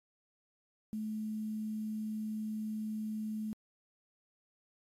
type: tone with quantisation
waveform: sine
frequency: 216 Hz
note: A3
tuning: 32 cents flat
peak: -35 dBFS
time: 0.93-3.53 s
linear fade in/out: 0 ms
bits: 10
effects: AAC 48 kbps